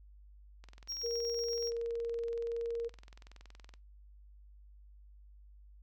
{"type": "click train", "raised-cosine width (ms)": 0.2, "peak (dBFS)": -37, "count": 67, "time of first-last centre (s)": [0.64, 3.739], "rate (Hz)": 21.3}
{"type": "tone with tremolo", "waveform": "triangle", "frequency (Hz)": 5588, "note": "F8", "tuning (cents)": 0, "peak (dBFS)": -35, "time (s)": [0.88, 1.71], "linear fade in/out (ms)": 20, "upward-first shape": "triangle", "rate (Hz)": 8.1, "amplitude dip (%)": 35}
{"type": "tone", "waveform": "sine", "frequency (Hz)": 466.2, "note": "A#4", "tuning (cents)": 0, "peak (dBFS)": -33, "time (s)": [1.03, 2.89], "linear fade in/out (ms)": 20}
{"effects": ["noise-tail reverb RT60 0.2 s tail -20 dB re dry", "added 50 Hz sine -54 dBFS peak until 5.82 s"]}